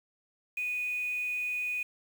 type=tone with quantisation; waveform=sine; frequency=2477 Hz; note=D#7; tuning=8 cents flat; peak=-30 dBFS; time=0.57-1.83 s; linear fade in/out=5 ms; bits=8; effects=none